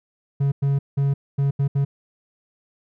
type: tone bursts at uneven times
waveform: triangle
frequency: 139.3 Hz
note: C#3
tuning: 9 cents sharp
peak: -15 dBFS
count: 6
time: 0.4-0.52 / 0.62-0.79 / 0.97-1.14 / 1.38-1.51 / 1.59-1.68 / 1.75-1.85 s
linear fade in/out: 10 ms
effects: none